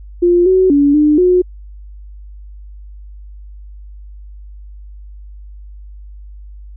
sine tone with pitch steps, 350.2 / 373.9 / 285.5 / 299.8 / 362.2 Hz, F4 / F#4 / D4 / D4 / F#4, +5 / +18 / -49 / +36 / -37 cents, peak -7 dBFS, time 0.22-1.42 s, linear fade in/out 10 ms, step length 240 ms, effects added 50 Hz sine -31 dBFS peak until 6.76 s

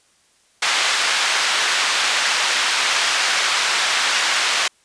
pink band-pass noise, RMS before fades -19 dBFS, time 0.62-4.68 s, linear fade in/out 5 ms, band 1300 to 5600 Hz, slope 12 dB/octave, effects white hiss -58 dBFS RMS until 4.84 s + resampled to 22050 Hz

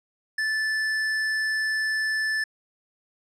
triangle tone with tanh clipping, 1750 Hz, A6, 10 cents flat, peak -25 dBFS, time 0.38-2.44 s, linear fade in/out 5 ms, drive 17 dB, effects low-pass 9000 Hz 12 dB/octave

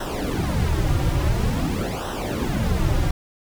brown noise with flanger, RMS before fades -22 dBFS, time 0-3.11 s, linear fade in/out 5 ms, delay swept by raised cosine 0.43 to 4.73 ms, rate 0.48 Hz, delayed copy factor -0.8, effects none

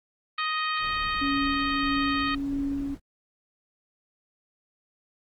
harmonic tone, 624 Hz, D#5, 5 cents sharp, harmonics 2 / 3 / 4 / 5 / 6 / 7, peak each -28 / -32 / -34 / -36 / -38 / -39 dBFS, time 0.38-2.35 s, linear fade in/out 5 ms
brown noise, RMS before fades -40 dBFS, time 0.78-3 s, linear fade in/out 50 ms
sine tone with tremolo, 279 Hz, C#4, 11 cents sharp, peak -25 dBFS, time 1.21-2.95 s, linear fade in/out 10 ms, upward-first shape sine, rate 1.6 Hz, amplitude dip 35%
effects Opus 24 kbps

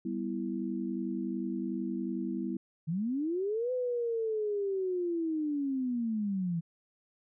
sine chord, E minor, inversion first, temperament equal, 196 / 246.9 / 329.6 Hz, G3 / B3 / E4, 0 / 0 / 0 cents, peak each -36 dBFS, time 0.05-2.57 s, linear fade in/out 5 ms
sine linear two-way sweep, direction up then down, 150 to 509 to 162.7 Hz, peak -29 dBFS, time 2.87-6.61 s, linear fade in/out 20 ms, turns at 3.72 s
effects none

